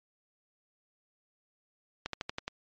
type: slowing click train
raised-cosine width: 0.2 ms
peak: -16 dBFS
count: 6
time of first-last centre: 2.06-2.48 s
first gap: 73 ms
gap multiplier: 1.07
effects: low-pass 5000 Hz 12 dB/octave + MP3 48 kbps